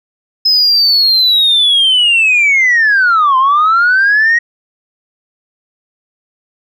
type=linear two-way sweep; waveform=sine; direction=down then up; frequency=5130 to 1023 to 1899 Hz; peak=-5 dBFS; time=0.45-4.39 s; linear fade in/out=10 ms; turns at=3.37 s; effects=tanh soft clip ceiling -4 dBFS